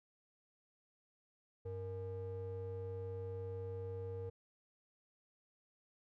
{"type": "ring-modulated tone", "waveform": "triangle", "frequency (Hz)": 185, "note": "F#3", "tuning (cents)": 0, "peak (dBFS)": -36, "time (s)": [1.65, 4.3], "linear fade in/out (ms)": 10, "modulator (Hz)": 282, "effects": []}